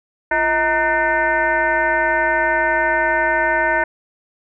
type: tone with frequency modulation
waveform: sine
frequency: 1219 Hz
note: D#6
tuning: 36 cents flat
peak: -14 dBFS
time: 0.31-3.84 s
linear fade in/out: 5 ms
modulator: 292 Hz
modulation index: 2.5
effects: none